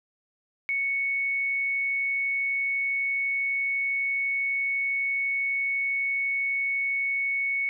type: tone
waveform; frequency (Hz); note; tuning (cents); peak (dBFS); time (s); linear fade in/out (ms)
sine; 2217; C#7; 0; -24; 0.69-7.69; 0
effects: none